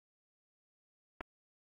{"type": "clicks", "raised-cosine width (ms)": 0.5, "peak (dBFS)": [-25, -28], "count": 2, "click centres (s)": [1.208, 1.211], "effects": ["AAC 32 kbps"]}